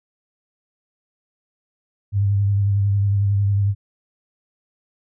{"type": "tone with vibrato", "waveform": "sine", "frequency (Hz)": 100.3, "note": "G2", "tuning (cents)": 40, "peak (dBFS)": -15, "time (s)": [2.12, 3.75], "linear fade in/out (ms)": 50, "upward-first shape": "sine", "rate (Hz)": 11, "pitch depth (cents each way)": 30, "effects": []}